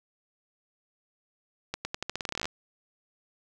accelerating click train, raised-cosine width 0.2 ms, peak -14 dBFS, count 17, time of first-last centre 1.74-2.455 s, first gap 110 ms, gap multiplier 0.86, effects none

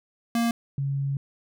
square / sine tone pair in turn, 233.1 / 138.6 Hz, A#3 / C#3, 0 / 0 cents, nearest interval major sixth, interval 900 cents, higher first, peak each -22 / -24 dBFS, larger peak first, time 0.35-0.51 / 0.78-1.17 s, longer second, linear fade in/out 2 ms, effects none

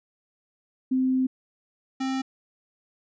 sine / square tone pair in turn, 259.3 / 264.4 Hz, C4 / C4, -15 / +18 cents, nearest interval unison, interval 33 cents, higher second, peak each -20 / -26 dBFS, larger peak first, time 0.91-1.27 / 2-2.22 s, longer first, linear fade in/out 10 ms, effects resampled to 16000 Hz

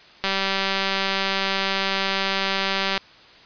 click train, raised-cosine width 0.2 ms, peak -5 dBFS, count 532, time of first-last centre 0.24-2.977 s, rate 194 Hz, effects white hiss -48 dBFS RMS until 3.45 s + resampled to 11025 Hz

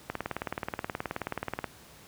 click train, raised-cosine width 0.5 ms, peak -16 dBFS, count 30, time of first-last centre 0.1-1.643 s, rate 18.8 Hz, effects pink hiss -53 dBFS RMS until 2.07 s + high-pass 60 Hz 12 dB/octave

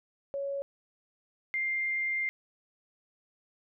sine tone pair in turn, 557 / 2103 Hz, C#5 / C7, +8 / +8 cents, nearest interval octave + major seventh, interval 2300 cents, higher second, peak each -31 / -28 dBFS, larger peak second, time 0.34-0.62 / 1.54-2.29 s, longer second, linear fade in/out 0 ms, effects none

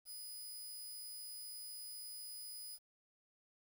10% pulse tone, 4978 Hz, D#8, in tune, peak -40 dBFS, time 0.05-2.79 s, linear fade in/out 50 ms, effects 11-bit

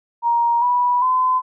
sine tone with pitch steps, 940 / 979.4 / 1020.4 Hz, A#5 / B5 / C6, +14 / -15 / -44 cents, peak -14 dBFS, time 0.22-1.42 s, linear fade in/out 50 ms, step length 400 ms, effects none

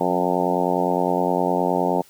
harmonic tone with a mistuned harmonic, 89.7 Hz, F2, 47 cents sharp, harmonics 2 / 3 / 4 / 5 / 6 / 7 / 8 / 9 / 10, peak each -27 / -27 / -27 / -27 / -27 / -27 / -27 / -27 / -27 dBFS, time 0-2.02 s, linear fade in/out 10 ms, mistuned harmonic 2, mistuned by -28 cents, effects white hiss -52 dBFS RMS until 2.09 s

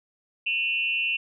sine tone with amplitude modulation, 2700 Hz, E7, 41 cents sharp, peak -19 dBFS, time 0.46-1.17 s, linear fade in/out 10 ms, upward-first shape sine, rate 230 Hz, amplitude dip 90%, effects none

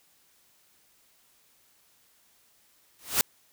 white noise with exponential growth, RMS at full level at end -19 dBFS, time 2.99-3.21 s, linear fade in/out 1 ms, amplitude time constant 46 ms, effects white hiss -64 dBFS RMS until 3.52 s

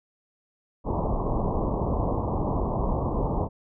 pink low-pass noise, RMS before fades -26 dBFS, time 0.84-3.49 s, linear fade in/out 50 ms, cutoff 1100 Hz, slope 96 dB/octave, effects none

